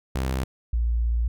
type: tone pair in turn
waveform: sawtooth / sine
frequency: 65.41 / 57.97 Hz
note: C2 / A#1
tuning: 0 / -9 cents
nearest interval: major second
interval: 209 cents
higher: first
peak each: -20 dBFS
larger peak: neither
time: 0.15-0.44 / 0.73-1.28 s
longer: second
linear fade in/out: 5 ms
effects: none